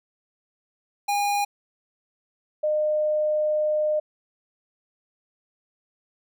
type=tone pair in turn; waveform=square / sine; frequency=815 / 608.9 Hz; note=G#5 / D#5; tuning=-33 / -38 cents; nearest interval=perfect fourth; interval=505 cents; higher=first; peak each=-22 / -20 dBFS; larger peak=second; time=1.08-1.45 / 2.63-4 s; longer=second; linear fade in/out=10 ms; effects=none